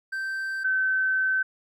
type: tone pair in turn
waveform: triangle / sine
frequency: 1558 / 1533.9 Hz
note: G6 / G6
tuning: -11 / -38 cents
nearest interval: unison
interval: 27 cents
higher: first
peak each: -26 / -21 dBFS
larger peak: second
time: 0.12-0.64 / 0.64-1.43 s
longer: second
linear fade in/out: 10 ms
effects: none